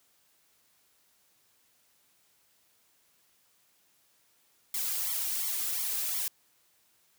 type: noise with flanger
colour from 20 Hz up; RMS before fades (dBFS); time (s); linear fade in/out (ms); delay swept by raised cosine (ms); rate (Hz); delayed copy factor
blue; -32; 4.74-6.28; 2; 0.9 to 2.5; 2.8; +0.85
effects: white hiss -68 dBFS RMS until 7.18 s + high-pass 60 Hz 12 dB/octave